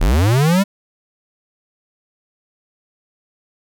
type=linear sweep; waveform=square; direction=up; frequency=32.7 to 204.4 Hz; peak=-12 dBFS; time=0-0.64 s; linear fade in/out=20 ms; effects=none